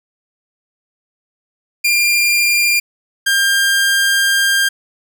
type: tone pair in turn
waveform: sawtooth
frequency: 2396 / 1599.1 Hz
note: D7 / G6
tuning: +34 / +34 cents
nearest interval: perfect fifth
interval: 700 cents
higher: first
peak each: -8 dBFS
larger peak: neither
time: 1.84-2.8 / 3.26-4.69 s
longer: second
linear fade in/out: 10 ms
effects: none